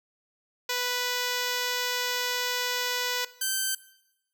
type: tone pair in turn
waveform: 5% pulse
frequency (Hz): 493.5 / 1549.7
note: B4 / G6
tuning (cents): -1 / -20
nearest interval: octave + minor sixth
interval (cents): 1981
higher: second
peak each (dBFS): -15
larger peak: neither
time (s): 0.69-3.25 / 3.41-3.75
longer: first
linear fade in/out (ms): 5
effects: noise-tail reverb RT60 0.9 s tail -18 dB re dry